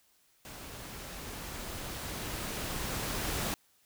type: noise with level ramp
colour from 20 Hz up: pink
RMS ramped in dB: -46 to -33 dBFS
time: 0.45-3.54 s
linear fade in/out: 0 ms
effects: white hiss -68 dBFS RMS until 3.85 s